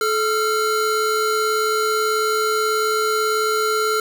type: tone pair together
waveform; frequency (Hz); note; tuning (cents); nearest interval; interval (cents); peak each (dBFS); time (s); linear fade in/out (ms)
square; 431.9 / 1374; A4 / F6; -32 / -29; octave + minor sixth; 2003; -21 / -21; 0.01-4; 2
effects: none